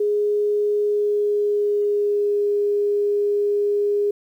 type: tone with pitch glide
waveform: sine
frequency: 415.3 to 410.1 Hz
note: G#4 to G#4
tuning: 0 to -22 cents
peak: -17 dBFS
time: 0-4.11 s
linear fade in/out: 5 ms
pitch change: -22 cents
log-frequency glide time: 0.84-2.48 s
effects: 9-bit